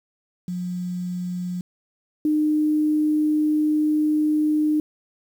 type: tone pair in turn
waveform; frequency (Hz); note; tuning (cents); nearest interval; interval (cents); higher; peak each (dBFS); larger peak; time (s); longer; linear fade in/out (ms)
sine; 179.2 / 304.4; F3 / D#4; +45 / -38; major sixth; 917; second; -25 / -17; second; 0.48-1.61 / 2.25-4.8; second; 2
effects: 8-bit